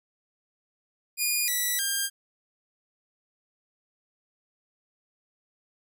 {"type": "tone with pitch steps", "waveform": "5% pulse", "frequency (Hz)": [2440, 1956, 1603], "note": ["D#7", "B6", "G6"], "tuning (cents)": [-34, -17, 38], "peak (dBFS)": -15, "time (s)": [1.17, 2.1], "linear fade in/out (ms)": 50, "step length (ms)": 310, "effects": []}